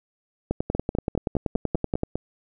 two click trains, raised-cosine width 2 ms, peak -10 / -12 dBFS, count 17 / 8, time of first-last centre 0.51-2.034 / 0.75-2.156 s, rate 10.5 / 4.98 Hz, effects none

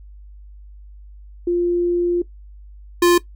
sine / square tone pair in turn, 349.2 / 349.2 Hz, F4 / F4, 0 / 0 cents, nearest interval unison, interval 0 cents, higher neither, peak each -15 / -11 dBFS, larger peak second, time 1.47-2.22 / 3.02-3.18 s, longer first, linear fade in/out 5 ms, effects noise-tail reverb RT60 0.1 s tail -17 dB re dry + added 50 Hz sine -38 dBFS peak until 3.35 s

